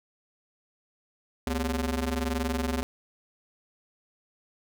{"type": "ring-modulated tone", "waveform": "sawtooth", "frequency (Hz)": 160, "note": "D#3", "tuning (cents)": 49, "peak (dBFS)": -20, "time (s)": [1.47, 2.83], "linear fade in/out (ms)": 0, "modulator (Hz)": 90.6, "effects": []}